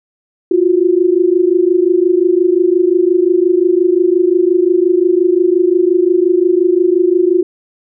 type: tone pair together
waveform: sine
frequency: 344.3 / 370 Hz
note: F4 / F#4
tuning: -25 / 0 cents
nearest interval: minor second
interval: 125 cents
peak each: -11 dBFS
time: 0.51-7.43 s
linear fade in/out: 5 ms
effects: none